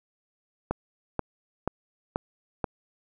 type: click train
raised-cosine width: 1 ms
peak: -12 dBFS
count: 5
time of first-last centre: 0.71-2.642 s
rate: 2.07 Hz
effects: none